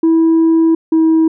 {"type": "tone pair in turn", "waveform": "sine", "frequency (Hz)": [326.5, 321.8], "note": ["E4", "E4"], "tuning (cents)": [-17, -42], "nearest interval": "unison", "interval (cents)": 25, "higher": "first", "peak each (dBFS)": -5, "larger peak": "neither", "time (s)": [[0.03, 0.75], [0.92, 1.28]], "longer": "first", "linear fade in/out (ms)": 5, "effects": ["tanh soft clip ceiling -6 dBFS"]}